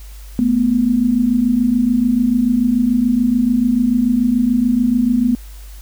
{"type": "tone pair together", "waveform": "sine", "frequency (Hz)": [220, 246.9], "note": ["A3", "B3"], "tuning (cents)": [0, 0], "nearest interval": "major second", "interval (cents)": 200, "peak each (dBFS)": [-17, -13], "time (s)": [0.39, 5.35], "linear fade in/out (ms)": 0, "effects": ["added 50 Hz sine -32 dBFS peak until 5.81 s", "white hiss -45 dBFS RMS until 5.81 s"]}